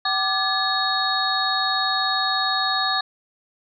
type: tone cluster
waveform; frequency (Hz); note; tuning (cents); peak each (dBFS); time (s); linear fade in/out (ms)
sine; 763 / 1184 / 1710 / 3780 / 4303; G5 / D6 / A6 / A#7 / C8; -47 / +14 / -50 / +23 / +48; -26; 0.05-3.01; 5
effects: none